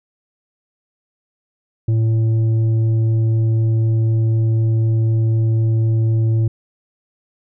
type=tone with tanh clipping; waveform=sine; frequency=112 Hz; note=A2; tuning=31 cents sharp; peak=-14 dBFS; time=1.88-6.48 s; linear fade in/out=5 ms; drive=6 dB; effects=none